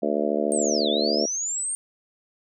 harmonic tone, 73.8 Hz, D2, 9 cents sharp, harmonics 3 / 4 / 5 / 6 / 7 / 8 / 9, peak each -29 / -29 / -29 / -29 / -29 / -29 / -29 dBFS, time 0.02-1.26 s, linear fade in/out 10 ms
sine linear two-way sweep, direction down then up, 8810 to 3354 to 8810 Hz, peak -25 dBFS, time 0.52-1.75 s, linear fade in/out 0 ms, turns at 0.89 s
effects none

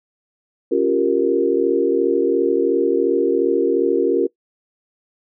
sine chord, G half-diminished seventh, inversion second, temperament equal, 277.2 / 349.2 / 392 / 466.2 Hz, Db4 / F4 / G4 / Bb4, 0 / 0 / 0 / 0 cents, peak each -22 / -19 / -20 / -18 dBFS, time 0.71-4.27 s, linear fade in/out 10 ms, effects noise-tail reverb RT60 0.1 s tail -19 dB re dry

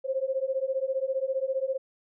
sine beating tone pair, 523.3 / 538.3 Hz, C5 / C5, 0 / +49 cents, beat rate 15 Hz, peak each -29 dBFS, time 0.04-1.78 s, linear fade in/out 20 ms, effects none

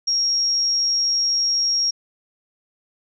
sine tone, 5588 Hz, F8, in tune, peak -17 dBFS, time 0.07-1.91 s, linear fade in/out 10 ms, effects none

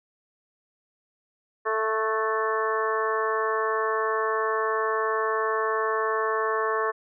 harmonic tone with a mistuned harmonic, 220 Hz, A3, in tune, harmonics 2 / 3 / 4 / 5 / 6 / 7 / 8, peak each -27 / -33 / -36 / -27 / -35 / -37 / -32 dBFS, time 1.65-6.92 s, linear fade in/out 20 ms, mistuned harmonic 7, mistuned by -26 cents, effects none

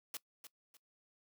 white noise with echo, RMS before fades -42 dBFS, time 0.14-0.17 s, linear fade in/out 2 ms, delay 300 ms, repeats 2, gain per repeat -10 dB, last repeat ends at 0.77 s, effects noise-tail reverb RT60 0.1 s tail -21 dB re dry + high-pass 200 Hz 12 dB/octave

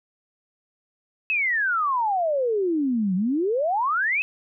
sine exponential two-way sweep, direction down then up, 2637 to 178 to 2637 Hz, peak -20 dBFS, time 1.3-4.22 s, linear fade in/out 0 ms, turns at 3.15 s, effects none

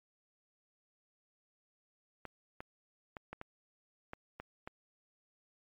clicks, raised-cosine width 0.5 ms, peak -28 dBFS, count 8, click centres 2.253 / 2.605 / 3.168 / 3.33 / 3.414 / 4.134 / 4.4 / 4.675 s, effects MP3 64 kbps

